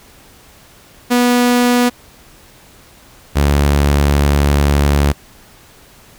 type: tone pair in turn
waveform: sawtooth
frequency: 244.4 / 71.66 Hz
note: B3 / D2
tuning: -18 / -42 cents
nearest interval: octave + major sixth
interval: 2124 cents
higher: first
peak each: -6 dBFS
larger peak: neither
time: 1.1-1.9 / 3.35-5.13 s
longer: second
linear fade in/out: 20 ms
effects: pink hiss -44 dBFS RMS until 6.18 s